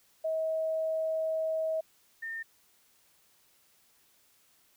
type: tone pair in turn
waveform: sine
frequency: 639 / 1815.7 Hz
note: D#5 / A#6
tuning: +46 / -46 cents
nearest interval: octave + tritone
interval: 1808 cents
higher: second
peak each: -28 / -35 dBFS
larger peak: first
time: 0.24-1.81 / 2.22-2.43 s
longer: first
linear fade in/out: 10 ms
effects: white hiss -66 dBFS RMS until 4.76 s